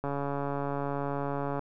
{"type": "click train", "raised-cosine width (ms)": 1, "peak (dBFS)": -19, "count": 220, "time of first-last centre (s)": [0.04, 1.593], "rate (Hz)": 141, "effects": []}